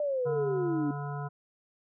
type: exponential sweep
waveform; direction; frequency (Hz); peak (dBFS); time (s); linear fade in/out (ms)
sine; down; 601 to 283.4; -27; 0-0.91; 2
type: harmonic tone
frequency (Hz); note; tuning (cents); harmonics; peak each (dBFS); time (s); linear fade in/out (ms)
143.7; D3; -37; 1 / 3 / 5 / 7 / 9 / 10; -34 / -44 / -42 / -43 / -47 / -48; 0.25-1.29; 20
effects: none